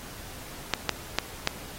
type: clicks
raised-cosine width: 0.2 ms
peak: -4 dBFS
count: 4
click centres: 0.737 / 0.893 / 1.186 / 1.474 s
effects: pink hiss -43 dBFS RMS until 1.78 s + AAC 48 kbps